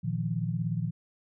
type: chord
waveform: sine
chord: Bb suspended fourth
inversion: none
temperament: equal with one note detuned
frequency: 116.54 / 155.56 / 172.81 Hz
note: Bb2 / Eb3 / F3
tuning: 0 / 0 / -18 cents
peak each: -32 dBFS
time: 0.03-0.91 s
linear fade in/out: 20 ms
effects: none